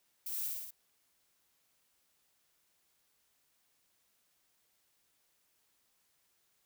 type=noise with echo; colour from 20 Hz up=violet; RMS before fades=-40 dBFS; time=0.26-0.48 s; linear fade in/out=5 ms; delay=57 ms; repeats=4; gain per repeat=-2 dB; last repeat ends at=0.708 s; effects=white hiss -75 dBFS RMS until 6.65 s